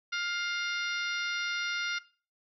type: harmonic tone with a mistuned harmonic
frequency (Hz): 703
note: F5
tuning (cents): +11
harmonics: 2 / 3 / 4 / 5 / 6 / 7 / 8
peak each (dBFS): -33 / -37 / -39 / -41 / -43 / -44 / -45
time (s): 0.12-1.99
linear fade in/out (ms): 10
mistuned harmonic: 5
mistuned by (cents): +38
effects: noise-tail reverb RT60 0.4 s tail -19 dB re dry